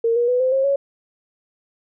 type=tone with pitch steps; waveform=sine; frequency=460 / 477.9 / 496.4 / 515.7 / 535.8 / 556.6 Hz; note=A#4 / A#4 / B4 / C5 / C5 / C#5; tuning=-23 / +43 / +9 / -25 / +41 / +7 cents; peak=-15 dBFS; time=0.04-0.76 s; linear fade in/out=5 ms; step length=120 ms; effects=none